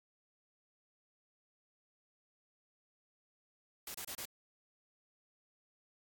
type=noise bursts; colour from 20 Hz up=white; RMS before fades=-44 dBFS; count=4; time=3.87-4.253 s; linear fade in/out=2 ms; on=74 ms; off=29 ms; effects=AAC 64 kbps